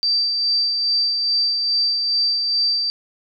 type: tone with tremolo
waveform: sine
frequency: 4665 Hz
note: D8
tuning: 12 cents flat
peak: -15 dBFS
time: 0.03-2.9 s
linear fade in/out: 0 ms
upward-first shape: sine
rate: 2.4 Hz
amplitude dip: 35%
effects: none